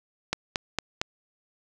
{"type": "click train", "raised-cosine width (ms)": 0.2, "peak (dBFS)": -8, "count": 4, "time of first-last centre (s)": [0.33, 1.015], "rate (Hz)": 4.38, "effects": []}